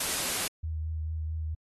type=noise; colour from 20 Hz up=white; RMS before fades=-30 dBFS; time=0-0.48 s; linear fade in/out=5 ms
type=tone with vibrato; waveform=sine; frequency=79.1 Hz; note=D#2; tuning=29 cents sharp; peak=-30 dBFS; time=0.63-1.55 s; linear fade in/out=10 ms; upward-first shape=triangle; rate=4.5 Hz; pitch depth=25 cents each way
effects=AAC 32 kbps